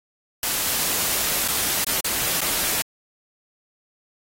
white noise with dropouts, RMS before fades -23 dBFS, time 0.43-2.82 s, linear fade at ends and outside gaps 2 ms, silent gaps 1.479-1.483 / 1.845-1.867 / 2.007-2.044 / 2.407-2.415 s, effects AAC 48 kbps

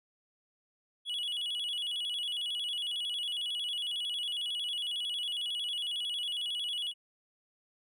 triangle tone with vibrato, 3136 Hz, G7, in tune, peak -31 dBFS, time 1.05-6.94 s, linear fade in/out 50 ms, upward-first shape square, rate 11 Hz, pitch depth 120 cents each way, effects none

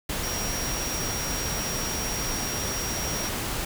sine tone in noise, 5640 Hz, F8, 16 cents sharp, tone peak -32 dBFS, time 0.23-3.29 s, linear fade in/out 5 ms, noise pink, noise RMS -30 dBFS, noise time 0.09-3.65 s, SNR -5 dB, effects none

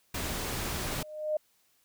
pink noise, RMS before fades -34 dBFS, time 0.14-1.03 s, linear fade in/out 5 ms
sine tone with exponential growth, 612 Hz, D#5, 29 cents flat, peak -24 dBFS, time 0.77-1.37 s, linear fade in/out 5 ms, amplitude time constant 130 ms
effects white hiss -69 dBFS RMS until 1.84 s

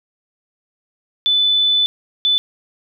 sine tone bursts at uneven times, 3499 Hz, A7, 10 cents flat, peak -12 dBFS, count 2, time 1.26-1.86 / 2.25-2.38 s, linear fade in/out 0 ms, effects none

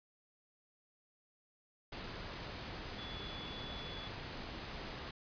sine tone in noise, 3423 Hz, A7, 48 cents flat, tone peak -48 dBFS, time 2.98-4.08 s, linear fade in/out 5 ms, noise pink, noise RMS -45 dBFS, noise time 1.92-5.11 s, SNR -6 dB, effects resampled to 11025 Hz

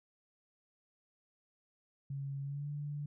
sine tone with pitch glide, 138.59 to 146.07 Hz, C#3 to D3, 0 to -9 cents, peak -37 dBFS, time 2.1-3.06 s, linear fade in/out 5 ms, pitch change +91 cents, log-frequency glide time 2.42-2.69 s, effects none

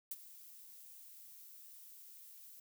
violet noise with ADSR envelope, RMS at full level -40 dBFS, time 0.11-2.6 s, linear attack 4 ms, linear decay 35 ms, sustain -16 dB, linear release 4 ms, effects none

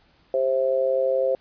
sine tone with amplitude modulation, 528 Hz, C5, 16 cents sharp, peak -15 dBFS, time 0.34-1.35 s, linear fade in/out 2 ms, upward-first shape sine, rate 132 Hz, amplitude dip 85%, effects pink hiss -60 dBFS RMS until 1.4 s + resampled to 11025 Hz

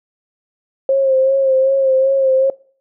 sine tone with vibrato, 534 Hz, C5, 35 cents sharp, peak -10 dBFS, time 0.89-2.5 s, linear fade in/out 2 ms, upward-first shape sine, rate 2.6 Hz, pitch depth 34 cents each way, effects noise-tail reverb RT60 0.5 s tail -23 dB re dry

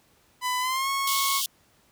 sawtooth tone with pitch glide, 1000 to 1096.8 Hz, B5 to C#6, +21 to -19 cents, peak -21 dBFS, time 0.41-1.42 s, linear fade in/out 50 ms, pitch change +160 cents, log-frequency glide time 0.6-0.89 s
pink high-pass noise, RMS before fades -28 dBFS, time 1.07-1.46 s, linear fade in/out 2 ms, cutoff 2900 Hz, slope 96 dB/octave
effects pink hiss -62 dBFS RMS until 1.91 s + high-pass 60 Hz 12 dB/octave

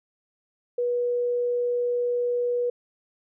sine tone, 485.7 Hz, B4, 29 cents flat, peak -22 dBFS, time 0.78-2.7 s, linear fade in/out 5 ms, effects none

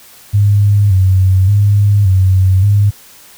sine tone with vibrato, 98 Hz, G2, in tune, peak -6 dBFS, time 0.33-2.91 s, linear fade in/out 20 ms, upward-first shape square, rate 0.87 Hz, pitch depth 70 cents each way, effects white hiss -40 dBFS RMS until 3.37 s

